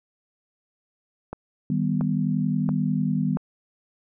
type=click train; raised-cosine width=1 ms; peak=-18 dBFS; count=4; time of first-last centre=1.33-3.371 s; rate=1.47 Hz
type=chord; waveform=sine; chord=Eb augmented; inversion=none; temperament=equal; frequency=155.56 / 196 / 246.9 Hz; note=Eb3 / G3 / B3; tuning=0 / 0 / 0 cents; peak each=-25 / -25 / -26 dBFS; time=1.7-3.37 s; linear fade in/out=2 ms
effects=none